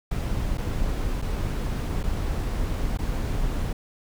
brown noise with dropouts, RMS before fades -26 dBFS, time 0.11-3.73 s, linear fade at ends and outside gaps 5 ms, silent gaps 0.574-0.58 / 1.218-1.222 / 2.031-2.037 / 2.974-2.987 s, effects none

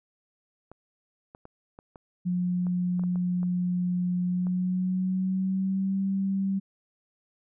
clicks, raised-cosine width 1 ms, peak -31 dBFS, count 11, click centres 0.716 / 1.349 / 1.454 / 1.789 / 1.958 / 2.668 / 2.995 / 3.037 / 3.158 / 3.431 / 4.469 s
sine tone with pitch glide, 179 to 194.08 Hz, F3 to G3, +43 to -17 cents, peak -24 dBFS, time 2.25-6.6 s, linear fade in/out 20 ms, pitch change +140 cents, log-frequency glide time 4.23-6 s
effects none

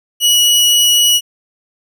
sawtooth tone, 2924 Hz, F#7, 21 cents flat, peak -5 dBFS, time 0.2-1.21 s, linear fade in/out 50 ms, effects none

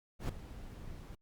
brown noise with ADSR envelope, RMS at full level -32 dBFS, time 0.19-1.15 s, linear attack 100 ms, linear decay 5 ms, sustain -15 dB, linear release 4 ms, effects Opus 48 kbps

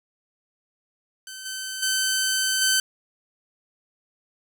10% pulse tone with level steps, 1535 Hz, G6, 37 cents flat, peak -28 / -22 / -13 / -10 dBFS, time 1.27-2.8 s, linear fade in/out 2 ms, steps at 1.45 / 1.82 / 2.61 s, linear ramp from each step 10 ms, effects none

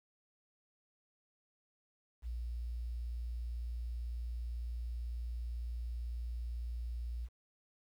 sine tone, 59 Hz, A#1, 22 cents sharp, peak -37 dBFS, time 2.22-7.29 s, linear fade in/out 50 ms, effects 11-bit

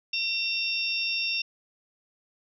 harmonic tone with a mistuned harmonic, 909 Hz, A#5, 44 cents flat, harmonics 3 / 4 / 5 / 6, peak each -28 / -34 / -41 / -31 dBFS, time 0.13-1.42 s, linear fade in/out 5 ms, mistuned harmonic 5, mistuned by +76 cents, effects none

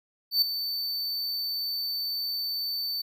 square tone with ADSR envelope, 4541 Hz, C#8, 41 cents sharp, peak -18 dBFS, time 0.31-3.02 s, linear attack 110 ms, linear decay 4 ms, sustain -11 dB, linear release 10 ms, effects none

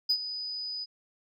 sine tone with ADSR envelope, 4978 Hz, D#8, in tune, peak -19 dBFS, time 0.09-0.86 s, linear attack 13 ms, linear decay 67 ms, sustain -14 dB, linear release 31 ms, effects tanh soft clip ceiling -20 dBFS

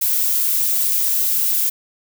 violet noise, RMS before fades -18 dBFS, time 0.01-1.7 s, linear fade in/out 10 ms, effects none

